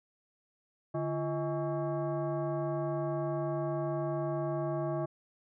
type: tone with frequency modulation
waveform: sine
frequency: 145.6 Hz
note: D3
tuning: 15 cents flat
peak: -30 dBFS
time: 0.94-5.06 s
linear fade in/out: 10 ms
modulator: 488 Hz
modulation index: 1.4
effects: none

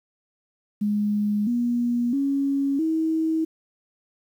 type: tone with pitch steps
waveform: sine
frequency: 207.7 / 240 / 277.2 / 320.3 Hz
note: G#3 / B3 / C#4 / E4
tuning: 0 / -49 / 0 / -50 cents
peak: -20 dBFS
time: 0.81-3.45 s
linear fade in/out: 10 ms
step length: 660 ms
effects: 9-bit

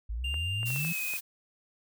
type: exponential sweep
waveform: sine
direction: up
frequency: 51.91 to 174.8 Hz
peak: -31 dBFS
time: 0.09-0.93 s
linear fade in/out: 10 ms
type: tone with pitch glide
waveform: triangle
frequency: 2794 to 2504 Hz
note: F7 to D#7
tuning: 0 to +10 cents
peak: -31 dBFS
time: 0.24-1.17 s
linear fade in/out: 5 ms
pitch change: -190 cents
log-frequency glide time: 0.63-1.02 s
type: clicks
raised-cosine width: 0.5 ms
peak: -29 dBFS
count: 6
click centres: 0.342 / 0.631 / 0.704 / 0.761 / 0.849 / 1.137 s
type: noise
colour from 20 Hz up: blue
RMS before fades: -37 dBFS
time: 0.65-1.21 s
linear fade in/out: 20 ms
effects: none

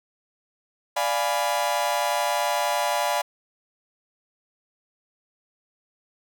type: chord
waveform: 40% pulse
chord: D diminished seventh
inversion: none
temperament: equal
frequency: 587.3 / 698.5 / 830.6 / 987.8 Hz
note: D5 / F5 / Ab5 / Cb6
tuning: 0 / 0 / 0 / 0 cents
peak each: -27 dBFS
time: 0.96-3.22 s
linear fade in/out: 10 ms
effects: none

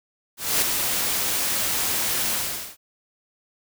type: noise with ADSR envelope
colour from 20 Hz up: white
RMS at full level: -19 dBFS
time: 0.37-2.77 s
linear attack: 250 ms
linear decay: 4 ms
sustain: -5 dB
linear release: 460 ms
effects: none

